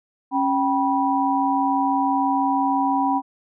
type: tone cluster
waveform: sine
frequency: 274.4 / 778 / 976 Hz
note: C#4 / G5 / B5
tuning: -17 / -13 / -21 cents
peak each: -22 dBFS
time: 0.31-3.22 s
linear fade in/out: 50 ms
effects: none